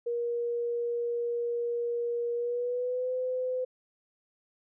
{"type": "tone with pitch glide", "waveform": "sine", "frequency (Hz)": [474.4, 508.4], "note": ["A#4", "C5"], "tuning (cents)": [30, -50], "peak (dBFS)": -28, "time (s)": [0.06, 3.65], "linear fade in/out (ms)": 10, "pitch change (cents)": 120, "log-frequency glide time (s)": [2.34, 3.12], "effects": []}